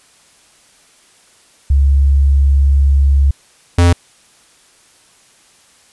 sine / square tone pair in turn, 69.3 / 86.88 Hz, C#2 / F2, 0 / -8 cents, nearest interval major third, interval 392 cents, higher second, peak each -7 dBFS, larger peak neither, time 1.7-3.31 / 3.78-3.93 s, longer first, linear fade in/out 5 ms, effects white hiss -49 dBFS RMS until 5.92 s + resampled to 24000 Hz

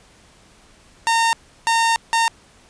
sawtooth tone bursts at uneven times, 915 Hz, A#5, 32 cents flat, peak -11 dBFS, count 3, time 1.07-1.33 / 1.67-1.96 / 2.13-2.28 s, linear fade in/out 0 ms, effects pink hiss -51 dBFS RMS until 2.69 s + resampled to 22050 Hz

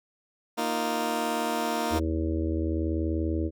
15% pulse chord, Bb suspended fourth, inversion none, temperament just, 233.1 / 310.8 / 349.6 Hz, Bb3 / Eb4 / F4, 0 / -2 / +2 cents, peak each -24 / -25 / -28 dBFS, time 0.57-2 s, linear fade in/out 20 ms
harmonic tone, 80.5 Hz, E2, 41 cents flat, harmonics 1 / 3 / 4 / 5 / 6 / 7, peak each -28 / -36 / -29 / -37 / -39 / -39 dBFS, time 1.9-3.51 s, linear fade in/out 50 ms
effects none

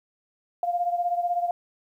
sine beating tone pair, 698.5 / 714.5 Hz, F5 / F5, 0 / +39 cents, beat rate 16 Hz, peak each -24 / -29 dBFS, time 0.63-1.51 s, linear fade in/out 2 ms, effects 10-bit

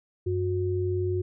sine tone pair together, 95.2 / 363.1 Hz, F#2 / F#4, +50 / -33 cents, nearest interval octave + major seventh, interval 2317 cents, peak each -27 dBFS, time 0.26-1.22 s, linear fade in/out 10 ms, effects none

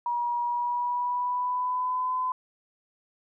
sine tone with pitch glide, 958 to 1015 Hz, A#5 to B5, +47 to +47 cents, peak -25 dBFS, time 0.06-2.32 s, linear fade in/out 2 ms, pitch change +100 cents, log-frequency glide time 0.42-2.13 s, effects none

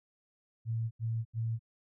sine tone bursts, 113.7 Hz, A#2, 43 cents flat, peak -30 dBFS, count 3, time 0.65-1.594 s, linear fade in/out 50 ms, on 260 ms, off 82 ms, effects none

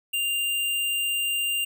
sine tone with sample-and-hold, 2794 Hz, F7, in tune, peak -23 dBFS, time 0.13-1.65 s, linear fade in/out 10 ms, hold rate 11025 Hz, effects none

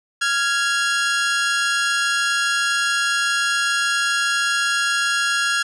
sawtooth tone pair together, 1388.5 / 1661.2 Hz, F6 / G#6, -10 / 0 cents, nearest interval minor third, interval 310 cents, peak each -17 dBFS, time 0.21-5.63 s, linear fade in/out 10 ms, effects resampled to 22050 Hz

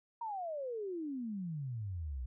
sine exponential sweep, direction down, 953 to 59 Hz, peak -37 dBFS, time 0.21-2.26 s, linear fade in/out 5 ms, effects none

